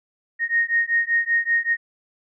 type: beating tone pair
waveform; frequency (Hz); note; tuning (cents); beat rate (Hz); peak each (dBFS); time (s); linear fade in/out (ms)
sine; 1857 / 1862.2; A#6 / A#6; -7 / -2; 5.2; -21; 0.39-1.77; 50
effects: none